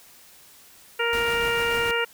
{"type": "harmonic tone", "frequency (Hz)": 467.7, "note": "A#4", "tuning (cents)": 6, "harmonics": [1, 2, 3, 4, 5, 6], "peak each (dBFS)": [-26, -31, -27, -30, -31, -29], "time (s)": [0.99, 2.05], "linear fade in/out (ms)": 10}
{"type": "noise with tremolo", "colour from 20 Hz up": "pink", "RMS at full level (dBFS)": -34, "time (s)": [1.13, 1.91], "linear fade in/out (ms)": 0, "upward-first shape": "sine", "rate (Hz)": 6.8, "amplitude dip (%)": 30}
{"effects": ["white hiss -51 dBFS RMS until 2.13 s"]}